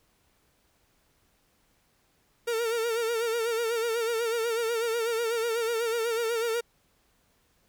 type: tone with vibrato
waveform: 45% pulse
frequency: 460 Hz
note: A#4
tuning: 23 cents flat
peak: -26 dBFS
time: 2.47-6.61 s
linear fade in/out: 10 ms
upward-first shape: sine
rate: 8.1 Hz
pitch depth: 65 cents each way
effects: pink hiss -68 dBFS RMS until 7.68 s